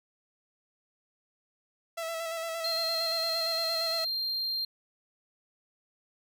sawtooth tone with vibrato, 659.3 Hz, E5, in tune, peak -29 dBFS, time 1.97-4.05 s, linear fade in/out 10 ms, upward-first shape square, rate 8.7 Hz, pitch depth 23 cents each way
triangle tone, 4186 Hz, C8, in tune, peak -28 dBFS, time 2.64-4.65 s, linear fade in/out 5 ms
effects none

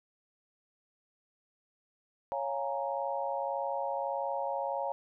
sine chord, Bb minor seventh, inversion first, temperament equal, 554.4 / 698.5 / 830.6 / 932.3 Hz, Db5 / F5 / Ab5 / Bb5, 0 / 0 / 0 / 0 cents, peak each -35 / -38 / -37 / -37 dBFS, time 2.32-4.92 s, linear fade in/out 0 ms, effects none

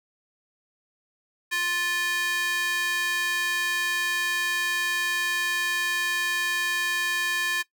square tone with high-pass filter, 350 Hz, F4, 4 cents sharp, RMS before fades -26 dBFS, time 1.51-7.63 s, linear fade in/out 20 ms, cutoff 1900 Hz, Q 2.7, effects noise-tail reverb RT60 0.1 s tail -17 dB re dry

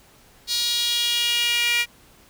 sawtooth tone with high-pass filter sweep, 476 Hz, A#4, 36 cents sharp, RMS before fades -22 dBFS, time 0.47-1.86 s, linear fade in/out 50 ms, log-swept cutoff 4200 to 2300 Hz, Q 4.1, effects pink hiss -53 dBFS RMS until 2.29 s

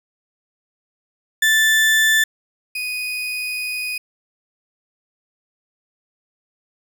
35% pulse tone pair in turn, 1760 / 2489 Hz, A6 / D#7, 0 / 0 cents, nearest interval tritone, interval 600 cents, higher second, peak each -11 / -21 dBFS, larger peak first, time 1.42-2.24 / 2.75-3.98 s, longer second, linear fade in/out 5 ms, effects none

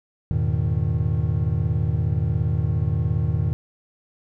triangle chord, E major seventh, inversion none, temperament equal with one note detuned, 82.41 / 103.83 / 120.93 / 155.56 Hz, E2 / G#2 / B2 / D#3, 0 / 0 / -36 / 0 cents, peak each -23 dBFS, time 0.31-3.53 s, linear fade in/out 0 ms, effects none

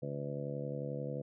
harmonic tone, 71.3 Hz, C#2, 49 cents sharp, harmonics 2 / 3 / 4 / 5 / 6 / 7 / 8 / 9, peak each -40 / -46 / -47 / -49 / -53 / -41 / -48 / -51 dBFS, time 0.02-1.22 s, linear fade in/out 10 ms, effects none

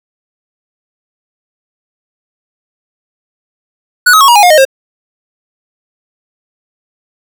square tone with pitch steps, 1470 / 1272.3 / 1101.3 / 953.2 / 825 / 714.1 / 618.1 / 535 Hz, F#6 / D#6 / C#6 / A#5 / G#5 / F5 / D#5 / C5, -12 / +38 / -12 / +38 / -12 / +38 / -12 / +38 cents, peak -3 dBFS, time 4.06-4.652 s, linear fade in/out 10 ms, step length 74 ms, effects none

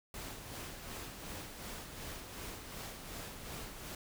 pink noise with tremolo, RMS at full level -44 dBFS, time 0.14-3.95 s, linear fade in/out 2 ms, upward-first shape sine, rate 2.7 Hz, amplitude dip 45%, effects none

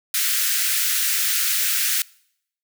white high-pass noise, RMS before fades -21 dBFS, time 0.14-2.02 s, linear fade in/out 2 ms, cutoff 1400 Hz, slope 48 dB/octave, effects noise-tail reverb RT60 0.7 s tail -24 dB re dry

